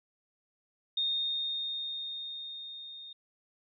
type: tone with level ramp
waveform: sine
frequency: 3679 Hz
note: A#7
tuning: 24 cents flat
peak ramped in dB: -27 to -44 dBFS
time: 0.97-3.13 s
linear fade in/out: 5 ms
effects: none